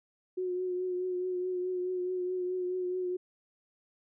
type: tone with vibrato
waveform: sine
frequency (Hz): 364.4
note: F#4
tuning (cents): -26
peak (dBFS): -30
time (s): 0.37-3.17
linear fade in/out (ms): 10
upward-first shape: triangle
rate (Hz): 4.7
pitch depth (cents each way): 31
effects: none